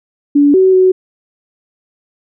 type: tone with pitch steps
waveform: sine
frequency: 287.5 / 377 / 372.5 Hz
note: D4 / F#4 / F#4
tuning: -37 / +32 / +12 cents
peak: -5 dBFS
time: 0.35-0.92 s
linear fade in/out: 10 ms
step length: 190 ms
effects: none